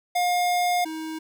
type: tone pair in turn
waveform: square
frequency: 712 / 317.2 Hz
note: F5 / D#4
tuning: +33 / +33 cents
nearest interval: octave + major second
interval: 1400 cents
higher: first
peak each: -21 / -31 dBFS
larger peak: first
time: 0.15-0.85 / 0.85-1.19 s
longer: first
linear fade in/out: 10 ms
effects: none